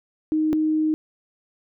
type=tone pair in turn; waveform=sine; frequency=311.1 / 311.1 Hz; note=D#4 / D#4; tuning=0 / 0 cents; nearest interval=unison; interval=0 cents; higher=neither; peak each=-18 dBFS; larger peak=neither; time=0.32-0.53 / 0.53-0.94 s; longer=second; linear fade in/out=0 ms; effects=none